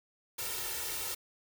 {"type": "noise with comb filter", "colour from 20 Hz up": "white", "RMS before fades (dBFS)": -37, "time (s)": [0.38, 1.15], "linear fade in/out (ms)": 10, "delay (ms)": 2.2, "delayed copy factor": 0.8, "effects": []}